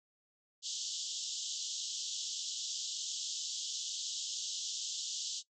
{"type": "band-pass noise", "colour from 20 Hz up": "white", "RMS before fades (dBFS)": -40, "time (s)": [0.62, 5.43], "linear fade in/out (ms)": 50, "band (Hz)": [3000, 7400], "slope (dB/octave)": 96, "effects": ["noise-tail reverb RT60 0.1 s tail -17 dB re dry"]}